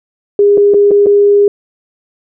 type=tone with dropouts; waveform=sine; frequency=407 Hz; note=G#4; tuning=35 cents flat; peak=-4 dBFS; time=0.39-1.48 s; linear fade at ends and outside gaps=2 ms; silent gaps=0.574-0.578 / 0.738-0.743 / 0.909-0.914 / 1.061-1.067 s; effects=none